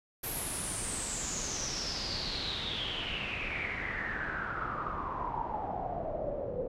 pink noise with low-pass filter sweep, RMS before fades -36 dBFS, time 0.23-6.68 s, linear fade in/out 10 ms, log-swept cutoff 12000 to 490 Hz, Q 8.7, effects none

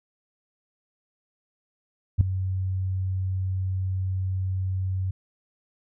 sine tone with ADSR envelope, 94 Hz, F#2, 28 cents sharp, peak -10 dBFS, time 2.18-5.11 s, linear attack 29 ms, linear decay 3 ms, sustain -14 dB, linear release 5 ms, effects none

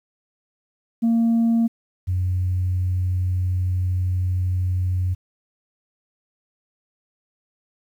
sine tone pair in turn, 230 / 91.28 Hz, A#3 / F#2, -23 / -23 cents, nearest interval octave + major third, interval 1600 cents, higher first, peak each -13 / -18 dBFS, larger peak first, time 1.02-1.68 / 2.07-5.15 s, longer second, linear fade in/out 20 ms, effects tanh soft clip ceiling -14 dBFS + 9-bit

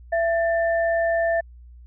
sine tone pair together, 669.2 / 1781 Hz, E5 / A6, +26 / +21 cents, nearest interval octave + perfect fourth, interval 1695 cents, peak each -19 / -27 dBFS, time 0.12-1.41 s, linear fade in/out 10 ms, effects added 60 Hz sine -42 dBFS peak until 1.86 s

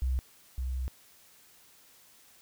sine tone pair in turn, 64.2 / 64.2 Hz, C2 / C2, -32 / -32 cents, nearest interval unison, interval 0 cents, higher neither, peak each -26 / -30 dBFS, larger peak first, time 0.02-0.19 / 0.58-0.88 s, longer second, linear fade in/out 0 ms, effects white hiss -59 dBFS RMS until 2.41 s

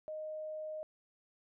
sine tone, 620 Hz, D#5, 6 cents flat, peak -39 dBFS, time 0.08-0.83 s, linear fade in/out 0 ms, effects none

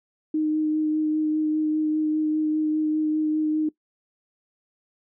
sine tone with vibrato, 308.6 Hz, D#4, 14 cents flat, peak -20 dBFS, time 0.34-3.69 s, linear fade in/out 5 ms, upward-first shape sine, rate 5 Hz, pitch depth 12 cents each way, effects noise-tail reverb RT60 0.1 s tail -20 dB re dry

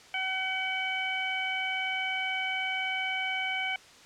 harmonic tone, 757 Hz, F#5, 39 cents sharp, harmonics 1 / 2 / 3 / 4, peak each -36 / -37 / -31 / -36 dBFS, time 0.14-3.76 s, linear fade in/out 2 ms, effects white hiss -53 dBFS RMS until 4.05 s + low-pass 6000 Hz 12 dB/octave

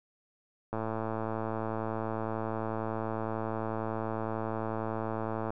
click train, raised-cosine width 1 ms, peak -20 dBFS, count 531, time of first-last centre 0.73-5.505 s, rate 111 Hz, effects none

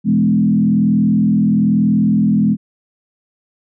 sine tone with frequency modulation, 209.1 Hz, G#3, 12 cents sharp, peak -10 dBFS, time 0.04-2.57 s, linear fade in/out 50 ms, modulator 41.1 Hz, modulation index 1.1, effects none

